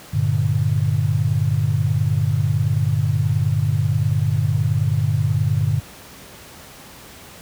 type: chord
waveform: sine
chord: G minor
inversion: none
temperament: equal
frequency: 98 / 116.54 / 146.83 Hz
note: G2 / Bb2 / D3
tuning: 0 / 0 / 0 cents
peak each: -20 dBFS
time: 0.13-5.8 s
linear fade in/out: 10 ms
effects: pink hiss -41 dBFS RMS until 7.41 s + high-pass 60 Hz 12 dB/octave